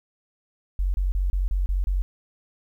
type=tone bursts; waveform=sine; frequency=46.45 Hz; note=F#1; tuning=7 cents sharp; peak=-20 dBFS; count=7; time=0.79-2.02 s; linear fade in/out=0 ms; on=150 ms; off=30 ms; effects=10-bit

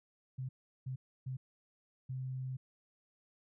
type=tone bursts at uneven times; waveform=sine; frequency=130 Hz; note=C3; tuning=11 cents flat; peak=-37 dBFS; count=4; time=0.38-0.49 / 0.86-0.96 / 1.26-1.37 / 2.09-2.57 s; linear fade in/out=10 ms; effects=none

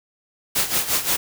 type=noise with tremolo; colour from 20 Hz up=white; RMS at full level=-19 dBFS; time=0.55-1.17 s; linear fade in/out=10 ms; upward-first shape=sine; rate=5.7 Hz; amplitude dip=75%; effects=none

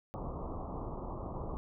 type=low-pass noise; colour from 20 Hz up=pink; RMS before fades=-40 dBFS; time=0.14-1.57 s; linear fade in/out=0 ms; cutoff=1200 Hz; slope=96 dB/octave; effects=none

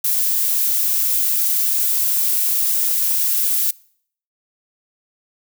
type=noise; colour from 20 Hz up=violet; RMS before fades=-18 dBFS; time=0.04-3.71 s; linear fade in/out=5 ms; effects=noise-tail reverb RT60 0.6 s tail -24 dB re dry

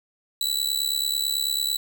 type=tone with amplitude modulation; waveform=sawtooth; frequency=3951 Hz; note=B7; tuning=in tune; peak=-16 dBFS; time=0.41-1.77 s; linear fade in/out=2 ms; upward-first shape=sine; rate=69.1 Hz; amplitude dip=90%; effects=none

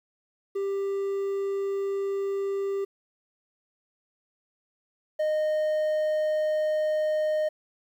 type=tone pair in turn; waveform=triangle; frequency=394.6 / 615.8 Hz; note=G4 / D#5; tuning=+11 / -18 cents; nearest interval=minor sixth; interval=771 cents; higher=second; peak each=-24 / -21 dBFS; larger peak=second; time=0.55-2.85 / 5.19-7.49 s; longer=neither; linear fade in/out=10 ms; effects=10-bit

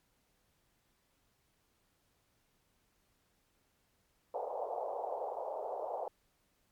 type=band-pass noise; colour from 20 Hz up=pink; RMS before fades=-39 dBFS; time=4.34-6.08 s; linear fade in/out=2 ms; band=470 to 880 Hz; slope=48 dB/octave; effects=pink hiss -75 dBFS RMS until 6.71 s + MP3 96 kbps

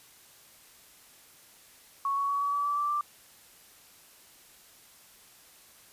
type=tone with pitch steps; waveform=sine; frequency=1108.7 / 1118.3 / 1128.1 / 1137.9 / 1147.8 / 1157.8 / 1167.9 / 1178 Hz; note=C#6 / C#6 / C#6 / C#6 / D6 / D6 / D6 / D6; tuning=0 / +15 / +30 / +45 / -40 / -25 / -10 / +5 cents; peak=-26 dBFS; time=2.05-3.01 s; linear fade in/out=2 ms; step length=120 ms; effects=white hiss -56 dBFS RMS until 5.92 s + resampled to 32000 Hz

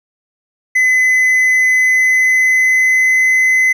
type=tone with pitch glide; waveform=triangle; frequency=2023 to 2036 Hz; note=B6 to C7; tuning=+41 to -48 cents; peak=-7 dBFS; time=0.75-3.73 s; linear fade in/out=10 ms; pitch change=+11 cents; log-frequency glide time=1.52-3.28 s; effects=none

